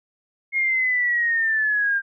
sine linear sweep, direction down, 2153 to 1588 Hz, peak -18 dBFS, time 0.52-2.02 s, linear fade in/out 50 ms, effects none

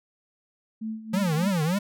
sine tone with tremolo, 220 Hz, A3, in tune, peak -28 dBFS, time 0.81-1.49 s, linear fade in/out 10 ms, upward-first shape sine, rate 3.4 Hz, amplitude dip 75%
square tone with vibrato, 174.61 Hz, F3, in tune, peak -23 dBFS, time 1.13-1.79 s, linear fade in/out 10 ms, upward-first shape triangle, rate 3.5 Hz, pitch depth 290 cents each way
effects none

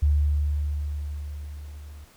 sine tone with level ramp, 73.42 Hz, D2, in tune, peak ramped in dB -16 to -40 dBFS, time 0.02-2.05 s, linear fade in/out 10 ms, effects pink hiss -55 dBFS RMS until 2.16 s

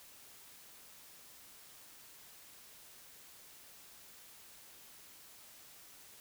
silence, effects white hiss -57 dBFS RMS until 6.2 s

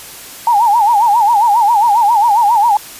sine tone with vibrato, 880 Hz, A5, in tune, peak -7 dBFS, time 0.47-2.77 s, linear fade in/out 2 ms, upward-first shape sine, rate 7.4 Hz, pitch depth 160 cents each way, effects white hiss -32 dBFS RMS until 2.99 s + resampled to 32000 Hz

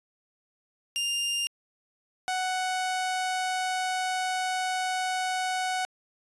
sawtooth tone pair in turn, 2802 / 742.2 Hz, F7 / F#5, +5 / +5 cents, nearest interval octave + major seventh, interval 2300 cents, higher first, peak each -23 dBFS, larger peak neither, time 0.96-1.47 / 2.28-5.85 s, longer second, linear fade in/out 0 ms, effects resampled to 24000 Hz

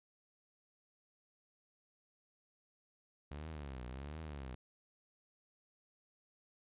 sawtooth tone with vibrato, 69.8 Hz, C#2, 13 cents sharp, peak -40 dBFS, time 3.31-4.55 s, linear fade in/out 5 ms, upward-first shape triangle, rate 1.4 Hz, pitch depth 260 cents each way, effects resampled to 8000 Hz

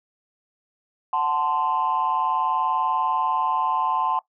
sine chord, F# diminished, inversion none, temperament equal with one note detuned, 740 / 880 / 1040.5 Hz, F#5 / A5 / C6, 0 / 0 / -10 cents, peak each -27 / -23 / -23 dBFS, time 1.13-4.19 s, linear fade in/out 2 ms, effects noise-tail reverb RT60 0.1 s tail -18 dB re dry + tanh soft clip ceiling -13 dBFS

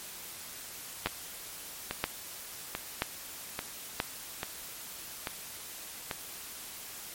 two click trains, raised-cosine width 0.3 ms, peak -16 / -11 dBFS, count 7 / 4, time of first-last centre 1.07-6.112 / 1.06-4.001 s, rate 1.19 / 1.02 Hz, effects white hiss -44 dBFS RMS until 7.14 s + MP3 64 kbps

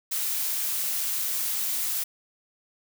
blue noise, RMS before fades -28 dBFS, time 0.11-2.04 s, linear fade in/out 10 ms, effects none

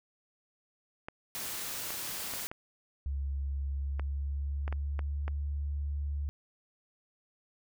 clicks, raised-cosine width 0.5 ms, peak -24 dBFS, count 9, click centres 1.085 / 1.905 / 2.337 / 2.515 / 3.996 / 4.679 / 4.726 / 4.992 / 5.28 s
white noise, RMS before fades -38 dBFS, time 1.35-2.47 s, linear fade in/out 0 ms
sine tone with pitch glide, 69.3 to 71.99 Hz, C#2 to D2, 0 to -34 cents, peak -31 dBFS, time 3.06-6.29 s, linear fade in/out 0 ms, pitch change +66 cents, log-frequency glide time 3.73-5.25 s
effects none

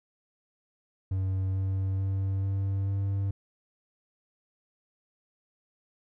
triangle tone with pitch steps, 94.9 / 95.78 / 96.67 / 97.57 / 98.47 Hz, F#2 / G2 / G2 / G2 / G2, +44 / -40 / -24 / -8 / +8 cents, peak -24 dBFS, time 1.11-3.31 s, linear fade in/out 5 ms, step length 440 ms, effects none

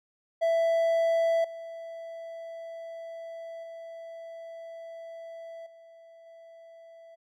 triangle tone with level steps, 663 Hz, E5, 10 cents sharp, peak -20 / -36 / -38 / -48 / -46 dBFS, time 0.41-7.16 s, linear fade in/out 20 ms, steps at 1.44 / 3.63 / 5.66 / 6.26 s, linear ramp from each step 5 ms, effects none

